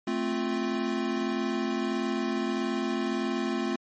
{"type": "chord", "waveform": "square", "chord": "F major", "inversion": "first", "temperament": "equal", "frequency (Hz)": [220, 261.6, 349.2], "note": ["A3", "C4", "F4"], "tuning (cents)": [0, 0, 0], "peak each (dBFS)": -32, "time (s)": [0.07, 3.76], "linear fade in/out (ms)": 5, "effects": ["low-pass 5000 Hz 12 dB/octave", "MP3 32 kbps"]}